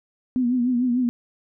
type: tone with vibrato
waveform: sine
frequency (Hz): 246.9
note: B3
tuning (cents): 0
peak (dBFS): -18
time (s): 0.36-1.09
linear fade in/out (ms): 0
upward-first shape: triangle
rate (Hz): 6.7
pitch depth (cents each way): 84
effects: none